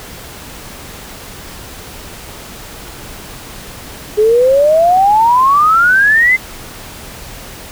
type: exponential sweep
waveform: sine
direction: up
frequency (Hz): 415.3 to 2093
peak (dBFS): -6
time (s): 4.17-6.37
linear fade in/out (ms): 20
effects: pink hiss -31 dBFS RMS until 7.71 s